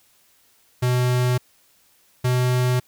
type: tone pair in turn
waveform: square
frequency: 124.8 / 125.48 Hz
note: B2 / B2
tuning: +19 / +28 cents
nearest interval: unison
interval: 9 cents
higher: second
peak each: -18 dBFS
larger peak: neither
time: 0.82-1.38 / 2.24-2.8 s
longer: neither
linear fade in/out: 10 ms
effects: white hiss -59 dBFS RMS until 2.87 s